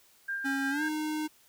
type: tone with tremolo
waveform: sine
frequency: 1596 Hz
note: G6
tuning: 31 cents sharp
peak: -30 dBFS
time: 0.28-0.89 s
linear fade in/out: 10 ms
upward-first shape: sine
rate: 5.7 Hz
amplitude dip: 35%
type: tone with pitch glide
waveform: square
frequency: 273.9 to 307.4 Hz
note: C#4 to D#4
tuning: -21 to -21 cents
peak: -31 dBFS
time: 0.44-1.28 s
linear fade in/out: 20 ms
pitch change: +200 cents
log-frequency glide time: 0.7-0.83 s
effects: white hiss -62 dBFS RMS until 1.48 s